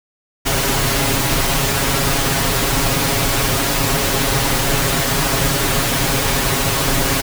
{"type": "noise with comb filter", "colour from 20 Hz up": "pink", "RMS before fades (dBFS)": -17, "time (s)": [0.45, 7.22], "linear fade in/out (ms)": 20, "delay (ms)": 7.3, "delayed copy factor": 1, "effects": []}